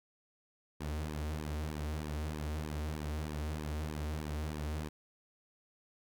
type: tone with flanger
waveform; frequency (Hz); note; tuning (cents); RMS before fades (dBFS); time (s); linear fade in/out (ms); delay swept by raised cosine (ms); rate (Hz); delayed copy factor
sawtooth; 76; D#2; -40; -38; 0.8-4.89; 10; 1.4 to 6.2; 3.2; -0.75
effects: none